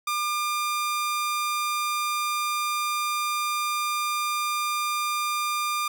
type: tone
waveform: sawtooth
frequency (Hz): 1200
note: D6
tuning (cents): +37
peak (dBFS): -21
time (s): 0.07-5.88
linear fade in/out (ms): 5
effects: none